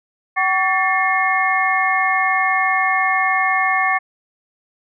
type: tone cluster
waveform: sine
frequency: 760 / 1130 / 1781 / 2153 Hz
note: F#5 / C#6 / A6 / C7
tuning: +46 / +33 / +21 / +49 cents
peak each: -20 dBFS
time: 0.36-3.99 s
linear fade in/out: 20 ms
effects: none